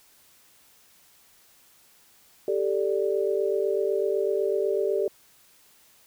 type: chord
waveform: sine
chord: G suspended second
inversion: none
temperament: equal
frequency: 392 / 440 / 587.3 Hz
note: G4 / A4 / D5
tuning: 0 / 0 / 0 cents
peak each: -25 / -27 / -29 dBFS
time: 2.48-5.08 s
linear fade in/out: 2 ms
effects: white hiss -58 dBFS RMS until 6.06 s